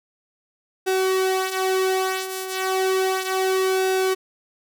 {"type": "tone with flanger", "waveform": "sawtooth", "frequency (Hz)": 377.6, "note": "F#4", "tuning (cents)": 35, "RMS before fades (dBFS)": -22, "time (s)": [0.86, 4.15], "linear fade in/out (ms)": 20, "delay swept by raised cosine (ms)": [0.94, 5.34], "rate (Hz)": 0.33, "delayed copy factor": -0.6, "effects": []}